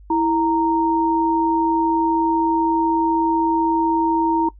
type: tone pair together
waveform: sine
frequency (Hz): 328.1 / 928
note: E4 / A#5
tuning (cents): -8 / -8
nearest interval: octave + tritone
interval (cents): 1800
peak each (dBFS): -18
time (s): 0.1-4.49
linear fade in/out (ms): 5
effects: noise-tail reverb RT60 0.1 s tail -19 dB re dry + added 50 Hz sine -41 dBFS peak until 4.59 s